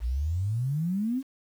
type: exponential sweep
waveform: sine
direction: up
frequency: 54.9 to 277.2 Hz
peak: -25 dBFS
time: 0-1.23 s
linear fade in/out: 50 ms
effects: 9-bit